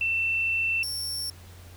sine / sawtooth tone pair in turn, 2683 / 5453 Hz, E7 / F8, +30 / -42 cents, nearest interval octave, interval 1228 cents, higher second, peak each -23 / -27 dBFS, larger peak first, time 0.01-0.83 / 0.83-1.3 s, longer first, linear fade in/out 2 ms, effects added 88 Hz sine -45 dBFS peak until 1.76 s + pink hiss -52 dBFS RMS until 1.76 s

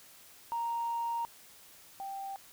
sine tone pair in turn, 932.3 / 784 Hz, A#5 / G5, 0 / 0 cents, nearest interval minor third, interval 300 cents, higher first, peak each -30 / -37 dBFS, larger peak first, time 0.52-1.25 / 2-2.36 s, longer first, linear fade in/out 0 ms, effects tanh soft clip ceiling -27 dBFS + white hiss -56 dBFS RMS until 2.52 s

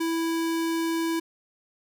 square tone, 329.6 Hz, E4, in tune, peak -25 dBFS, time 0-1.2 s, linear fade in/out 10 ms, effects none

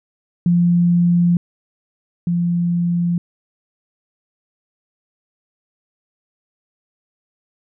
sine tone pair in turn, 173.7 / 173.01 Hz, F3 / F3, -9 / -16 cents, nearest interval unison, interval 7 cents, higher first, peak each -11 / -15 dBFS, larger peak first, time 0.46-1.37 / 2.27-3.18 s, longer neither, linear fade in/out 2 ms, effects none

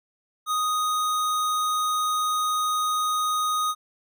square tone, 1244.5 Hz, D#6, in tune, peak -23 dBFS, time 0.46-3.75 s, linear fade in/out 50 ms, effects none

